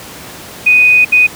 sine tone bursts at uneven times, 2489 Hz, D#7, in tune, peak -4 dBFS, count 2, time 0.66-1.05 / 1.12-1.27 s, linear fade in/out 10 ms, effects pink hiss -30 dBFS RMS until 1.35 s + high-pass 100 Hz 12 dB/octave

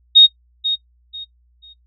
sine tone with echo, 3728 Hz, A#7, 1 cent flat, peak -3 dBFS, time 0.15-0.27 s, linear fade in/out 20 ms, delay 490 ms, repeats 3, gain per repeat -12 dB, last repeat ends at 1.74 s, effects noise-tail reverb RT60 0.1 s tail -23 dB re dry + added 60 Hz sine -54 dBFS peak until 1.86 s

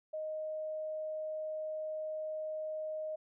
sine tone, 622.3 Hz, D#5, in tune, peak -36 dBFS, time 0.13-3.16 s, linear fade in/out 10 ms, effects none

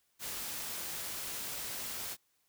white noise, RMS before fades -40 dBFS, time 0.19-2.17 s, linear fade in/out 50 ms, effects white hiss -75 dBFS RMS until 2.48 s

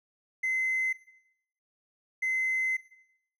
triangle tone pair in turn, 2055 / 2055 Hz, C7 / C7, -32 / -32 cents, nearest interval unison, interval 0 cents, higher neither, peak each -23 dBFS, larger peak neither, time 0.43-0.93 / 2.22-2.77 s, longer second, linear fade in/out 10 ms, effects noise-tail reverb RT60 0.8 s tail -19 dB re dry + tanh soft clip ceiling -22 dBFS

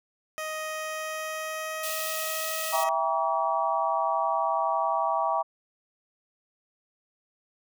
15% pulse tone with pitch glide, 625 to 635.9 Hz, D#5 to D#5, +8 to +38 cents, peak -25 dBFS, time 0.38-2.89 s, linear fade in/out 0 ms, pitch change +30 cents, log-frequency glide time 0.68-2.73 s
white high-pass noise, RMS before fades -34 dBFS, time 1.83-2.84 s, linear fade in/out 5 ms, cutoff 2400 Hz, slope 96 dB/octave
sine chord, E diminished seventh, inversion none, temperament just, 659.3 / 791.1 / 949.3 / 1139.2 Hz, E5 / G5 / Bb5 / Db6, 0 / +16 / +31 / +47 cents, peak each -29 dBFS, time 2.72-5.43 s, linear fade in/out 20 ms
effects none

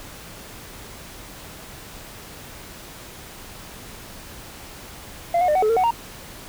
sine tone with pitch steps, 688 / 723 / 603 / 748 / 429.8 / 456.6 / 743 / 930 Hz, F5 / F#5 / D5 / F#5 / A4 / A#4 / F#5 / A#5, -26 / -40 / +46 / +19 / -41 / -36 / +7 / -4 cents, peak -13 dBFS, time 5.34-5.908 s, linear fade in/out 5 ms, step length 71 ms, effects tanh soft clip ceiling -15 dBFS + pink hiss -40 dBFS RMS until 6.48 s

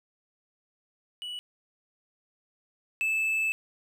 triangle tone pair in turn, 2945 / 2624 Hz, F#7 / E7, -9 / -9 cents, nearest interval major second, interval 200 cents, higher first, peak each -33 / -23 dBFS, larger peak second, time 1.22-1.39 / 3.01-3.52 s, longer second, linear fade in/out 0 ms, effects none

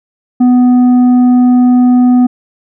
triangle tone with tanh clipping, 248.4 Hz, B3, 10 cents sharp, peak -5 dBFS, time 0.4-2.27 s, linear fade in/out 10 ms, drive 10 dB, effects none

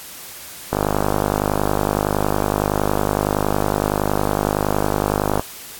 click train, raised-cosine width 1 ms, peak -3 dBFS, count 238, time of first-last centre 0.73-5.395 s, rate 50.8 Hz, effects white hiss -36 dBFS RMS until 5.79 s + AAC 64 kbps

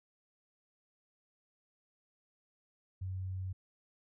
sine tone, 93.6 Hz, F#2, 20 cents sharp, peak -36 dBFS, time 3.01-3.53 s, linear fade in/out 10 ms, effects none

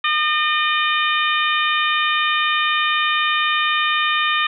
harmonic tone, 608 Hz, D#5, 40 cents flat, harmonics 2 / 3 / 4 / 5 / 6, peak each -20 / -22 / -23 / -24 / -25 dBFS, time 0.04-4.47 s, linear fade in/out 5 ms, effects none

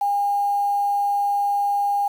sine tone with quantisation, 810 Hz, G#5, 43 cents flat, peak -18 dBFS, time 0.01-2.08 s, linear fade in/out 5 ms, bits 7, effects none

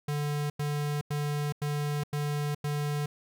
square tone bursts, 146.83 Hz, D3, in tune, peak -29 dBFS, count 6, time 0.08-3.06 s, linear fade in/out 5 ms, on 420 ms, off 92 ms, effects none

